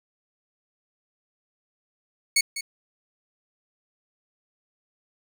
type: tone with echo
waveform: 15% pulse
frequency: 2217 Hz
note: C#7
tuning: in tune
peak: -11 dBFS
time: 2.36-2.41 s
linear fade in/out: 5 ms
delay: 200 ms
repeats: 1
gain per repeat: -12 dB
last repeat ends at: 2.61 s
effects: none